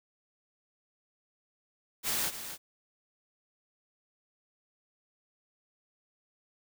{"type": "noise with echo", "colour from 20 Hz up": "white", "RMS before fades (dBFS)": -31, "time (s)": [2.03, 2.32], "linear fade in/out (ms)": 50, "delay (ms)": 260, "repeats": 1, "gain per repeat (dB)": -10, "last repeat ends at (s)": 2.58, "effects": []}